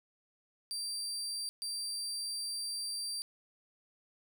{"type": "tone bursts at uneven times", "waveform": "30% pulse", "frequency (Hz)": 4699, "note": "D8", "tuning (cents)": 0, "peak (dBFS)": -33, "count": 2, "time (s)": [[0.71, 1.49], [1.62, 3.22]], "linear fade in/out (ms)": 0, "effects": []}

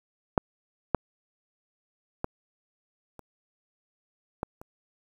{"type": "clicks", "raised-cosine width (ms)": 1, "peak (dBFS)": [-6, -7, -14, -29, -15, -29], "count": 6, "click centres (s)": [0.378, 0.947, 2.244, 3.193, 4.431, 4.615], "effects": ["8-bit"]}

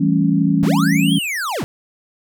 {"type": "chord", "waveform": "sine", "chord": "A dominant seventh", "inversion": "second", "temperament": "equal", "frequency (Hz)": [164.81, 196, 220, 277.2], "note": ["E3", "G3", "A3", "C#4"], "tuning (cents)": [0, 0, 0, 0], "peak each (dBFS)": [-17, -18, -23, -17], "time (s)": [0, 1.19], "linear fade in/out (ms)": 10}
{"type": "linear two-way sweep", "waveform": "square", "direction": "up then down", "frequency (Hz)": [83.1, 3322, 83.1], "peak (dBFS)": -21, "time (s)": [0.63, 1.64], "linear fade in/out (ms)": 0, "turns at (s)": 1.14}
{"effects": []}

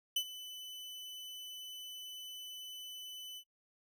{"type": "tone with ADSR envelope", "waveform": "40% pulse", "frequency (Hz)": 3003, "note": "F#7", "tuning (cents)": 25, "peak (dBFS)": -28, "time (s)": [0.16, 3.44], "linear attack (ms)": 6, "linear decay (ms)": 70, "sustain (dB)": -16, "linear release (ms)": 67, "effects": ["noise-tail reverb RT60 0.1 s tail -21 dB re dry"]}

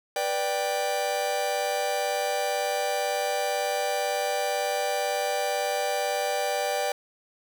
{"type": "chord", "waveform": "45% pulse", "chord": "G major", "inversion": "first", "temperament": "just", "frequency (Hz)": [490, 588, 784], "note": ["B4", "D5", "G5"], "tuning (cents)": [-14, 2, 0], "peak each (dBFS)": [-32, -29, -29], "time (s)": [0.16, 6.92], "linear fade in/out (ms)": 2, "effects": []}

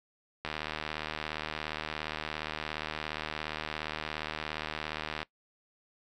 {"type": "click train", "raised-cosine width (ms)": 0.3, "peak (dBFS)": -18, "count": 370, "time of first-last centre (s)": [0.45, 5.23], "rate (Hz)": 77.2, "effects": ["noise-tail reverb RT60 0.1 s tail -21 dB re dry"]}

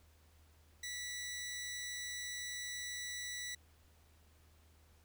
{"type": "tone with amplitude modulation", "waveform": "15% pulse", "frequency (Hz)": 1963, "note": "B6", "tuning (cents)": -11, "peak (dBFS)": -34, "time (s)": [0.83, 3.55], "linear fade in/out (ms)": 5, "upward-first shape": "sine", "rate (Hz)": 241, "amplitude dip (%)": 25, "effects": ["added 78 Hz sine -64 dBFS peak until 5.04 s", "pink hiss -70 dBFS RMS until 5.04 s"]}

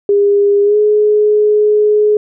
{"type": "tone with pitch glide", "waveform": "sine", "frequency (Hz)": [405.2, 421.4], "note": ["G#4", "G#4"], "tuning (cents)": [-43, 25], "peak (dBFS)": -7, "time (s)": [0.09, 2.17], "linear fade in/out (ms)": 2, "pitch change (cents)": 68, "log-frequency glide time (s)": [0.63, 0.77], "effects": []}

